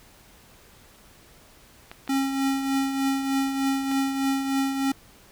clicks, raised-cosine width 0.3 ms, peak -22 dBFS, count 3, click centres 1.915 / 2.077 / 3.915 s
square tone with tremolo, 271.2 Hz, C#4, 38 cents flat, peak -21 dBFS, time 2.09-4.92 s, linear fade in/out 5 ms, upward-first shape triangle, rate 3.3 Hz, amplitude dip 55%
effects pink hiss -53 dBFS RMS until 5.31 s

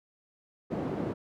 white band-pass noise, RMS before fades -33 dBFS, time 0.7-1.14 s, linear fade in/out 20 ms, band 120 to 390 Hz, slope 12 dB/octave, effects none

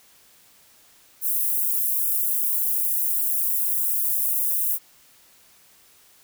white high-pass noise, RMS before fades -23 dBFS, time 1.21-4.79 s, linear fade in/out 50 ms, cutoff 11000 Hz, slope 24 dB/octave, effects white hiss -55 dBFS RMS until 6.23 s

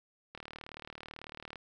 click train, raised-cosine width 0.3 ms, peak -28 dBFS, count 47, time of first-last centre 0.35-1.557 s, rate 38.1 Hz, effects none

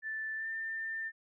sine tone with pitch glide, 1760 to 1793.9 Hz, A6 to A6, 0 to +33 cents, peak -35 dBFS, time 0.02-1.12 s, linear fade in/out 50 ms, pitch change +33 cents, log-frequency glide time 0.36-0.48 s, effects none

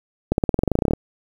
accelerating click train, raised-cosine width 2 ms, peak -4 dBFS, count 16, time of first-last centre 0.32-0.935 s, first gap 61 ms, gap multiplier 0.94, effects 7-bit

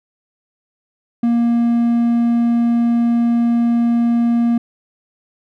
triangle tone, 235.2 Hz, A#3, 16 cents sharp, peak -10 dBFS, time 1.23-4.58 s, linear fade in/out 5 ms, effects none

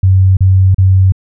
sine tone bursts, 94.6 Hz, F#2, 39 cents sharp, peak -4 dBFS, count 3, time 0.03-1.122 s, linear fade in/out 5 ms, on 340 ms, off 36 ms, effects none

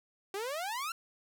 sawtooth exponential sweep, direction up, 379.6 to 1396.9 Hz, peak -31 dBFS, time 0.34-0.92 s, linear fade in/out 2 ms, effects none

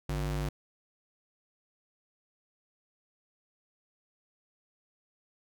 square ring-modulated tone, 102.4 Hz, G#2, 24 cents flat, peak -28 dBFS, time 0.09-0.49 s, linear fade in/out 5 ms, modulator 46.3 Hz, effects none

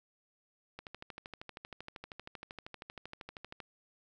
click train, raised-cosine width 0.3 ms, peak -28 dBFS, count 37, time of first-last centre 0.79-3.603 s, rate 12.8 Hz, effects none

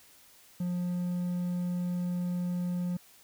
triangle tone, 177.6 Hz, F3, 29 cents sharp, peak -27 dBFS, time 0.6-2.97 s, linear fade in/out 5 ms, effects white hiss -58 dBFS RMS until 3.23 s

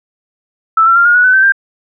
sine tone with pitch steps, 1318.5 / 1354 / 1390.5 / 1427.9 / 1466.4 / 1505.8 / 1546.4 / 1588 Hz, E6 / E6 / F6 / F6 / F#6 / F#6 / G6 / G6, 0 / +46 / -8 / +38 / -16 / +30 / -24 / +22 cents, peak -5 dBFS, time 0.77-1.522 s, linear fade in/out 5 ms, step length 94 ms, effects none

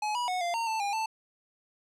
square tone with pitch steps, 847 / 972 / 733 / 694 / 918 / 885 / 808 / 884 Hz, G#5 / B5 / F#5 / F5 / A#5 / A5 / G#5 / A5, +34 / -28 / -16 / -11 / -27 / +10 / -48 / +8 cents, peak -29 dBFS, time 0.02-1.06 s, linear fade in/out 5 ms, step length 130 ms, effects low-pass 8000 Hz 12 dB/octave

